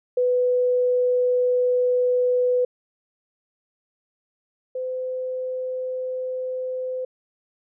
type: tone pair in turn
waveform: sine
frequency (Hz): 497.1 / 511.4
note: B4 / C5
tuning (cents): +11 / -40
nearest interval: unison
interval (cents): 49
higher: second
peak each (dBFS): -17 / -25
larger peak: first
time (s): 0.17-2.65 / 4.75-7.05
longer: first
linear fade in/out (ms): 5
effects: none